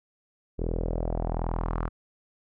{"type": "tone with low-pass filter sweep", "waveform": "sawtooth", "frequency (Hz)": 41.2, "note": "E1", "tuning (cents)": 0, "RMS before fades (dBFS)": -29, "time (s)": [0.58, 1.89], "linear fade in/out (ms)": 20, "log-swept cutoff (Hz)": [420, 1300], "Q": 2.8, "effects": []}